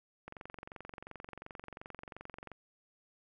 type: click train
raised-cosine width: 0.5 ms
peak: -30 dBFS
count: 52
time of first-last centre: 0.28-2.517 s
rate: 22.8 Hz
effects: none